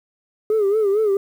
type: tone with vibrato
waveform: sine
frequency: 415.3 Hz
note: G#4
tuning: in tune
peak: -13 dBFS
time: 0.5-1.17 s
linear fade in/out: 2 ms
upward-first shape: sine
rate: 4.4 Hz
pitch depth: 110 cents each way
effects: tanh soft clip ceiling -13 dBFS + 8-bit